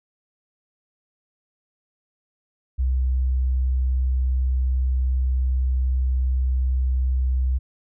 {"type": "tone", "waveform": "sine", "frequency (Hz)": 64.1, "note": "C2", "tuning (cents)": -35, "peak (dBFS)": -18, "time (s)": [2.78, 7.59], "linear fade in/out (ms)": 20, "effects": []}